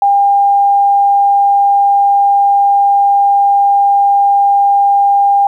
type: tone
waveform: sine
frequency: 802 Hz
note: G5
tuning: 39 cents sharp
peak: -6 dBFS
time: 0.02-5.47 s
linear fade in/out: 2 ms
effects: 8-bit